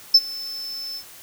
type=tone with ADSR envelope; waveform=triangle; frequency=5274 Hz; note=E8; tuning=in tune; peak=-4 dBFS; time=0.14-1.04 s; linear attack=8 ms; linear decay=46 ms; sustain=-24 dB; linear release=77 ms; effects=tanh soft clip ceiling -3 dBFS + white hiss -44 dBFS RMS until 1.22 s